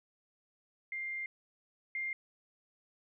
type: tone pair in turn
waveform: sine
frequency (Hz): 2100 / 2110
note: C7 / C7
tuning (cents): +6 / +14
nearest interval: unison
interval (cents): 8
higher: second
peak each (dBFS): -36 / -34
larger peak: second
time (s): 0.92-1.26 / 1.95-2.13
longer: first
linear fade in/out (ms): 2
effects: none

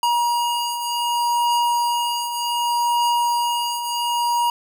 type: beating tone pair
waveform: square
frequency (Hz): 952 / 952.66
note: A#5 / A#5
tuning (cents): +36 / +37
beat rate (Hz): 0.66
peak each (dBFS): -27 / -20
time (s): 0.03-4.5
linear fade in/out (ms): 2
effects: none

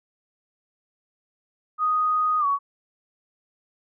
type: tone with pitch glide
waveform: sine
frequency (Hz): 1244.5 to 1121.6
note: D#6 to C#6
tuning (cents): 0 to +20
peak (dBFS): -19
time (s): 1.78-2.59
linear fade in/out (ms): 50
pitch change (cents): -180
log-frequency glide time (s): 2.39-2.46
effects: none

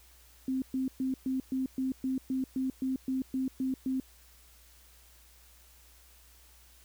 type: tone bursts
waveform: sine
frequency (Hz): 261.9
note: C4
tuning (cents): +2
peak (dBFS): -28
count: 14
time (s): 0.48-4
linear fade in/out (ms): 2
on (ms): 140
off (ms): 120
effects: added 60 Hz sine -59 dBFS peak until 6.84 s + white hiss -60 dBFS RMS until 6.84 s

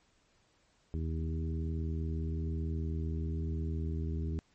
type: harmonic tone with a mistuned harmonic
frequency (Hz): 80.1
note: E2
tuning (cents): -49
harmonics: 1 / 2 / 3 / 4 / 5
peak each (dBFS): -33 / -39 / -43 / -45 / -47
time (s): 0.94-4.39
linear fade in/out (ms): 0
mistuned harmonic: 1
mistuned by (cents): -22
effects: pink hiss -70 dBFS RMS until 4.54 s + MP3 32 kbps

